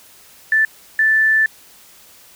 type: tone bursts at uneven times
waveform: sine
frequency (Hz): 1760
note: A6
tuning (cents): 0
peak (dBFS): -11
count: 2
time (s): 0.52-0.65 / 0.99-1.46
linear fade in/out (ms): 2
effects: white hiss -46 dBFS RMS until 2.35 s